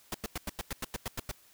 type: noise bursts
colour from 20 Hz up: pink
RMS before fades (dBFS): -35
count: 11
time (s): 0.12-1.314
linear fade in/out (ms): 2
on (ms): 24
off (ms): 93
effects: white hiss -61 dBFS RMS until 1.53 s